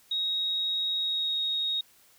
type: tone with pitch glide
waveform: sine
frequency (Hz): 3778 to 3752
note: A#7 to A#7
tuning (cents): +22 to +11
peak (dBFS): -26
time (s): 0.11-1.81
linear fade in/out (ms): 5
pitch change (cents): -11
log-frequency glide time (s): 0.96-1.39
effects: white hiss -60 dBFS RMS until 2.18 s